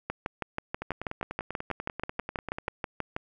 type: two click trains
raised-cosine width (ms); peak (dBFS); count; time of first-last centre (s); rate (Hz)
0.5; -19 / -15; 20 / 20; 0.82-2.683 / 0.1-3.165; 10.2 / 6.2
effects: none